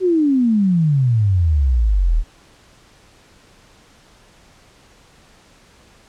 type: exponential sweep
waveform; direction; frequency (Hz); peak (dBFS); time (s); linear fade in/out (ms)
sine; down; 383.2 to 36.5; -12; 0-2.24; 50
effects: pink hiss -50 dBFS RMS until 6.08 s + low-pass 8000 Hz 12 dB/octave